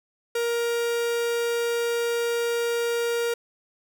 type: tone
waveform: 45% pulse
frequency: 470 Hz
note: A#4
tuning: 14 cents sharp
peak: -23 dBFS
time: 0.35-3.34 s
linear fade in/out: 5 ms
effects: none